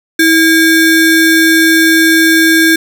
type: ring-modulated tone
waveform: square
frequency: 971 Hz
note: B5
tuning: 30 cents flat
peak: -3 dBFS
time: 0.19-2.76 s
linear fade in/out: 5 ms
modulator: 647 Hz
effects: none